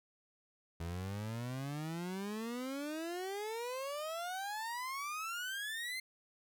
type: exponential sweep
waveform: 30% pulse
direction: up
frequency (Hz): 81.5 to 2101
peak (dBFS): -36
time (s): 0.8-6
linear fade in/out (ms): 5
effects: none